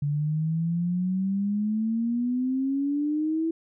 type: exponential sweep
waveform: sine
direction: up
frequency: 143 to 329.6 Hz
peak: -23 dBFS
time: 0.02-3.51 s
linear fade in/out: 5 ms
effects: none